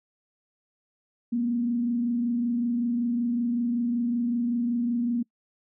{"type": "tone with frequency modulation", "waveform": "sine", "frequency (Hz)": 238.5, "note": "A#3", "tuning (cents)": 40, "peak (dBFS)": -23, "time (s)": [1.32, 5.23], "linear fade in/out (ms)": 10, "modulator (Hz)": 25.3, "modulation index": 0.37, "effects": ["noise-tail reverb RT60 0.1 s tail -25 dB re dry"]}